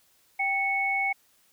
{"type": "tone pair together", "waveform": "sine", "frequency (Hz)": [784, 2210], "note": ["G5", "C#7"], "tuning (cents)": [0, -6], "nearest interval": "octave + tritone", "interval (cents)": 1794, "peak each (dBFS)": [-29, -25], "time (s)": [0.39, 1.13], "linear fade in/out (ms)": 10, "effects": ["white hiss -64 dBFS RMS until 1.52 s"]}